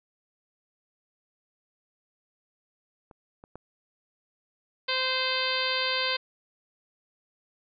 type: clicks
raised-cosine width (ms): 1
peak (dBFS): -35 / -33 / -27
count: 3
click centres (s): 3.112 / 3.439 / 3.556
type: harmonic tone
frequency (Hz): 518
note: C5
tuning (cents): -17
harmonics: 1 / 2 / 3 / 4 / 5 / 6 / 7 / 8 / 9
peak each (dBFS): -34 / -34 / -34 / -34 / -34 / -34 / -34 / -34 / -34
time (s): 4.88-6.17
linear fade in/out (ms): 10
effects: none